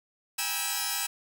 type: tone cluster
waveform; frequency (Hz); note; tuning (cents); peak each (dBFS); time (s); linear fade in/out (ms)
5% pulse; 786 / 829 / 961 / 1304 / 2609; G5 / G#5 / B5 / E6 / E7; +4 / -3 / -48 / -19 / -18; -24; 0.38-1.07; 10
effects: none

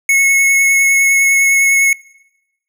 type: tone with vibrato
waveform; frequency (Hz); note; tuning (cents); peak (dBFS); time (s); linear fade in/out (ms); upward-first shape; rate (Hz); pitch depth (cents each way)
square; 2191; C#7; -21; -9; 0.09-1.93; 2; sine; 9.9; 12
effects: noise-tail reverb RT60 1.0 s tail -26 dB re dry

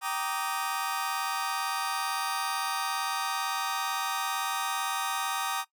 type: chord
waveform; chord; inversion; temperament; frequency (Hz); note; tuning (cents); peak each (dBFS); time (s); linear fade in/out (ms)
sawtooth; Eb major seventh; first; just; 777.8 / 933.4 / 1166.7 / 1244.5; G5 / Bb5 / D6 / Eb6; -14 / +2 / -12 / 0; -31; 0.01-5.65; 50
effects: noise-tail reverb RT60 0.1 s tail -17 dB re dry

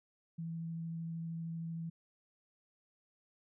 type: tone with vibrato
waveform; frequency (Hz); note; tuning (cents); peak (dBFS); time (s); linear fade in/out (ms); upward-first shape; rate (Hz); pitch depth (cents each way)
sine; 165.1; E3; +3; -38; 0.38-1.9; 10; sine; 13; 9
effects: none

